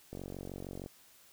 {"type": "click train", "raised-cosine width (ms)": 2, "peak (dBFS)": -29, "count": 35, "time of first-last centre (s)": [0.13, 0.861], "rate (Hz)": 46.5, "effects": ["white hiss -61 dBFS RMS until 1.32 s"]}